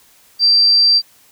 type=tone; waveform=sine; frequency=4699 Hz; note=D8; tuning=in tune; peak=-8 dBFS; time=0.39-1.02 s; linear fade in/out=50 ms; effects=white hiss -50 dBFS RMS until 1.31 s